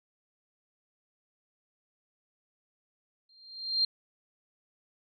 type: tone with exponential growth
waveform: sine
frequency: 4186 Hz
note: C8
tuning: in tune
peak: -21 dBFS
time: 3.29-3.85 s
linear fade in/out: 5 ms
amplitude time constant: 120 ms
effects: none